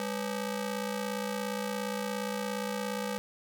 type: ring-modulated tone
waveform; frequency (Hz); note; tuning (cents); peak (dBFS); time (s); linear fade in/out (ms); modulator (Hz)
sawtooth; 349.2; F4; 0; -25; 0-3.18; 0; 146
effects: none